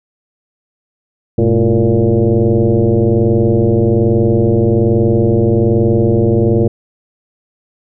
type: tone with frequency modulation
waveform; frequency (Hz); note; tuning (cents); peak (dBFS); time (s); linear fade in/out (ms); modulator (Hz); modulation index
sine; 123.6; B2; +2; -8; 1.38-6.68; 5; 113; 3.5
effects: none